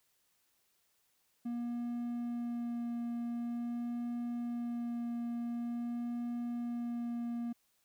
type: tone with vibrato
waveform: triangle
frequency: 237.7 Hz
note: A#3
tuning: 34 cents sharp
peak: -33 dBFS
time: 1.45-7.53 s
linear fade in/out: 10 ms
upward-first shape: sine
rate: 0.46 Hz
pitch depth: 10 cents each way
effects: white hiss -75 dBFS RMS until 7.84 s